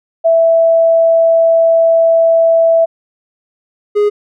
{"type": "tone pair in turn", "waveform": ["sine", "triangle"], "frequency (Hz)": [660, 414.6], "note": ["E5", "G#4"], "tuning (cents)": [2, -3], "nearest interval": "minor sixth", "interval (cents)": 805, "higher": "first", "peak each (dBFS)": -6, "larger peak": "neither", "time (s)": [[0.24, 2.86], [3.95, 4.1]], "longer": "first", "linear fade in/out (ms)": 20, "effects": []}